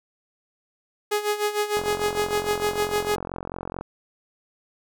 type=tone with tremolo; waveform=sawtooth; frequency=417.4 Hz; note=G#4; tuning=9 cents sharp; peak=-16 dBFS; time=1.11-3.16 s; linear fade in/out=10 ms; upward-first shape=sine; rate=6.6 Hz; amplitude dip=75%
type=click train; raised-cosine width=1 ms; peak=-17 dBFS; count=92; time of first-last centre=1.77-3.81 s; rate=44.6 Hz
effects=none